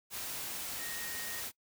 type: tone in noise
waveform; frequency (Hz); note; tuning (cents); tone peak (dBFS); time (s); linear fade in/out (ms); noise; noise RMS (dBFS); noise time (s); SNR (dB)
sine; 1864.7; A#6; 0; -45; 0.77-1.43; 50; white; -40; 0.1-1.52; -8
effects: noise-tail reverb RT60 0.1 s tail -21 dB re dry